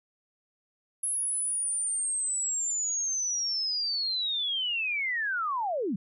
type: linear sweep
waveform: sine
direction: down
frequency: 10780 to 164.81 Hz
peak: -27 dBFS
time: 1.03-5.96 s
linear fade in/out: 5 ms
effects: none